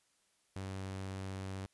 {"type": "tone", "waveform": "sawtooth", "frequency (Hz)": 95.8, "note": "G2", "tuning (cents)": -39, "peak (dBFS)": -36, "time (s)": [0.56, 1.66], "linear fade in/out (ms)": 0, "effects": ["white hiss -74 dBFS RMS until 1.73 s", "resampled to 24000 Hz"]}